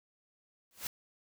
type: noise with exponential growth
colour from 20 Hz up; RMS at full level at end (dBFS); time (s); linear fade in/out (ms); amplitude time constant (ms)
white; -33; 0.71-0.87; 1; 33
effects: none